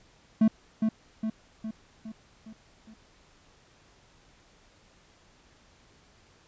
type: tone with echo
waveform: triangle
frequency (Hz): 219.6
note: A3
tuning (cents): -3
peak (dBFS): -15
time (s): 0.41-0.48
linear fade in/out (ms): 5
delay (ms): 410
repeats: 6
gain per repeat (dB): -5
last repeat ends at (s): 2.94
effects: pink hiss -60 dBFS RMS until 6.47 s + resampled to 16000 Hz

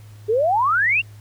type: exponential sweep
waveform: sine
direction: up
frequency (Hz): 408 to 2844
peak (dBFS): -15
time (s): 0.28-1.02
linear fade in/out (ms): 20
effects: added 105 Hz sine -39 dBFS peak until 1.2 s + pink hiss -53 dBFS RMS until 1.2 s

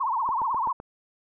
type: tone with vibrato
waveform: sine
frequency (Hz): 987.8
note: B5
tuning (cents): 0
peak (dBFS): -23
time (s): 0-0.73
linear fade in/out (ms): 10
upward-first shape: triangle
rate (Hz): 16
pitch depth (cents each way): 240
type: click train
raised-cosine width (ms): 1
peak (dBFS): -24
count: 5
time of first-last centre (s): 0.29-0.801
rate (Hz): 7.83
effects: none

